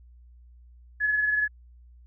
sine tone pair together, 1700.3 / 1721 Hz, G#6 / A6, +40 / -39 cents, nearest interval unison, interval 21 cents, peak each -22 / -33 dBFS, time 1-1.48 s, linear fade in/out 20 ms, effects added 60 Hz sine -49 dBFS peak until 2.06 s

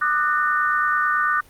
sine tone cluster, 1193 / 1262 / 1485 / 1825 Hz, D6 / D#6 / F#6 / A#6, +27 / +24 / +6 / -37 cents, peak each -21 / -29 / -21 / -26 dBFS, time 0.01-1.41 s, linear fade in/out 10 ms, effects pink hiss -51 dBFS RMS until 1.49 s + Opus 48 kbps

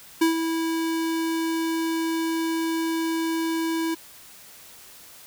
square tone with ADSR envelope, 327.1 Hz, E4, 13 cents flat, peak -16 dBFS, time 0.21-3.95 s, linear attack 9 ms, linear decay 120 ms, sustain -8 dB, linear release 13 ms, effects white hiss -47 dBFS RMS until 5.26 s

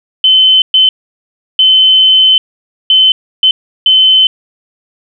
sine tone bursts at uneven times, 3058 Hz, G7, 44 cents flat, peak -3 dBFS, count 6, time 0.24-0.62 / 0.74-0.89 / 1.59-2.38 / 2.9-3.12 / 3.43-3.51 / 3.86-4.27 s, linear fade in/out 2 ms, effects none

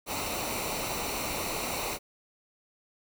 pink noise with comb filter, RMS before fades -33 dBFS, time 0.06-1.99 s, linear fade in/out 50 ms, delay 0.6 ms, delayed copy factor -0.65, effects none

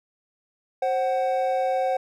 triangle tone pair together, 529 / 748.1 Hz, C5 / F#5, +19 / +19 cents, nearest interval tritone, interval 600 cents, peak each -22 dBFS, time 0.82-1.97 s, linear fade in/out 5 ms, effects none

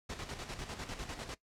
pink noise with tremolo, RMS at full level -41 dBFS, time 0.09-1.35 s, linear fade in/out 10 ms, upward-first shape square, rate 10 Hz, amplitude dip 55%, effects noise-tail reverb RT60 0.1 s tail -18 dB re dry + low-pass 7000 Hz 12 dB/octave

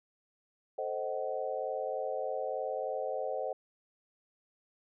sine chord, A diminished seventh, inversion none, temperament equal with one note detuned, 440 / 523.3 / 622.3 / 753.4 Hz, A4 / C5 / Eb5 / Gb5, 0 / 0 / 0 / +31 cents, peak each -40 / -36 / -38 / -39 dBFS, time 0.78-3.53 s, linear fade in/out 5 ms, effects none

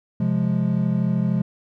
triangle chord, F minor, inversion second, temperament equal, 130.81 / 174.61 / 207.7 Hz, C3 / F3 / Ab3, 0 / 0 / 0 cents, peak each -22 / -20 / -21 dBFS, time 0.2-1.42 s, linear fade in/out 5 ms, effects none

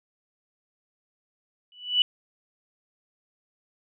sine tone with exponential growth, 2962 Hz, F#7, 1 cent sharp, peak -14 dBFS, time 1.72-2.02 s, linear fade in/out 1 ms, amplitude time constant 65 ms, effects none

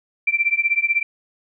sine tone with tremolo, 2349 Hz, D7, in tune, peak -12 dBFS, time 0.27-1.03 s, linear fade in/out 5 ms, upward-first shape triangle, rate 16 Hz, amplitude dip 100%, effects none

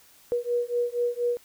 sine beating tone pair, 479.7 / 483.9 Hz, A#4 / B4, +50 / -35 cents, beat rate 4.2 Hz, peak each -27 dBFS, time 0.32-1.37 s, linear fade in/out 0 ms, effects white hiss -56 dBFS RMS until 1.44 s

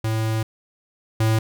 square tone pair in turn, 110.8 / 110.8 Hz, A2 / A2, +13 / +13 cents, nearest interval unison, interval 0 cents, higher neither, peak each -21 / -17 dBFS, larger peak second, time 0.04-0.43 / 1.2-1.39 s, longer first, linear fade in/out 5 ms, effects none

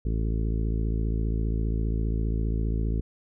harmonic tone, 55 Hz, A1, in tune, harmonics 1 / 2 / 3 / 4 / 5 / 6 / 7 / 8, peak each -25 / -31 / -35 / -37 / -39 / -41 / -42 / -43 dBFS, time 0.05-3.01 s, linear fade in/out 5 ms, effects none

